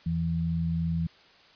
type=tone pair together; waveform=sine; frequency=82.8 / 165.77 Hz; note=E2 / E3; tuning=+8 / +10 cents; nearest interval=octave; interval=1202 cents; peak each=-32 / -26 dBFS; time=0.06-1.07 s; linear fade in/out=5 ms; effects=white hiss -56 dBFS RMS until 1.55 s + resampled to 11025 Hz

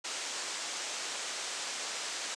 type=low-pass noise; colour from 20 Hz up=white; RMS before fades=-38 dBFS; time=0.04-2.35 s; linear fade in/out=10 ms; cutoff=8100 Hz; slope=48 dB/octave; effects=high-pass 400 Hz 12 dB/octave

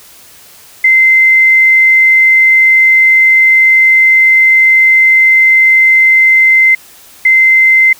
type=tone pair in turn; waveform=sine; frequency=2073 / 2073 Hz; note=C7 / C7; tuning=-17 / -17 cents; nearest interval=unison; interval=0 cents; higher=neither; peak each=-3 dBFS; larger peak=neither; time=0.84-6.75 / 7.25-7.93 s; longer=first; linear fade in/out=5 ms; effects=white hiss -38 dBFS RMS until 7.99 s

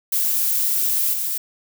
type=noise with level steps; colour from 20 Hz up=violet; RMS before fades=-20 / -24 dBFS; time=0.12-1.38 s; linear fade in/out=5 ms; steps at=1.13 s; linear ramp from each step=5 ms; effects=none

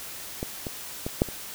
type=clicks; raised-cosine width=2 ms; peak=-16 / -18 / -16 / -6 / -24 dBFS; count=5; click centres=0.429 / 0.668 / 1.065 / 1.219 / 1.287 s; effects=white hiss -39 dBFS RMS until 1.54 s

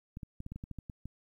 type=clicks; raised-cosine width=5 ms; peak=-29 dBFS; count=11; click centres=0.171 / 0.232 / 0.404 / 0.464 / 0.52 / 0.56 / 0.639 / 0.713 / 0.787 / 0.898 / 1.056 s; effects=11-bit

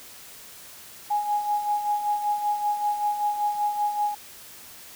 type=tone with tremolo; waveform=sine; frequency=830.6 Hz; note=G#5; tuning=in tune; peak=-20 dBFS; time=1.1-4.15 s; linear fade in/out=10 ms; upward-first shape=sine; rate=5.2 Hz; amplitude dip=60%; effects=white hiss -45 dBFS RMS until 4.95 s

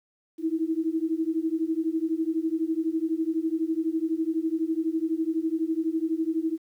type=beating tone pair; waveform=sine; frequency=316.8 / 328.8 Hz; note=D#4 / E4; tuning=+31 / -4 cents; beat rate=12 Hz; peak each=-27 dBFS; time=0.38-6.58 s; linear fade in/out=50 ms; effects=10-bit

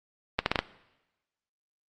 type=accelerating click train; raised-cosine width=0.3 ms; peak=-7 dBFS; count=5; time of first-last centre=0.39-0.59 s; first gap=71 ms; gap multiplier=0.77; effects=noise-tail reverb RT60 1.0 s tail -18 dB re dry + Opus 32 kbps

